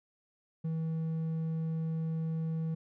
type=tone with hard clipping; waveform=sine; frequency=161.3 Hz; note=E3; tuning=37 cents flat; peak=-32 dBFS; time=0.64-2.75 s; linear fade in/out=10 ms; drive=3 dB; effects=none